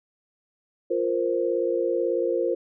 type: chord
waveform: sine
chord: F suspended fourth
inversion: none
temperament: just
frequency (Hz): 349.2 / 465.6 / 523.8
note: F4 / Bb4 / C5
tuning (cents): 0 / -2 / +2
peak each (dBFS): -26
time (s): 0.9-2.55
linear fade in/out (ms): 10
effects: none